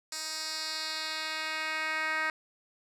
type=tone with band-pass filter sweep; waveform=10% pulse; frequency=314.1 Hz; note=D#4; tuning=16 cents sharp; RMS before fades=-34 dBFS; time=0.12-2.3 s; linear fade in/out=2 ms; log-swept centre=6400 to 1900 Hz; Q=1.9; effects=none